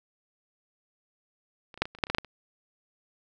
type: clicks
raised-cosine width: 0.3 ms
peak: -30 / -28 / -7 / -22 / -30 / -29 / -7 / -30 / -12 / -8 / -9 / -30 dBFS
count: 12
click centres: 1.742 / 1.776 / 1.82 / 1.855 / 1.95 / 1.987 / 2.038 / 2.069 / 2.1 / 2.148 / 2.184 / 2.247 s
effects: none